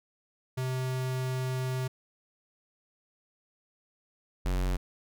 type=tone pair in turn; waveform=square; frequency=129.2 / 45.78 Hz; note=C3 / F#1; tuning=-21 / -18 cents; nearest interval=octave + tritone; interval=1797 cents; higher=first; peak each=-30 / -27 dBFS; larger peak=second; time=0.57-1.88 / 4.45-4.77 s; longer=first; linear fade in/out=10 ms; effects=none